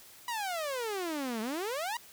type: exponential two-way sweep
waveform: sawtooth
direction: down then up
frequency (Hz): 987.8 to 212.5 to 987.8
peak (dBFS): -29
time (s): 0.28-1.97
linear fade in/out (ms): 2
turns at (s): 1.41
effects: white hiss -54 dBFS RMS until 2.12 s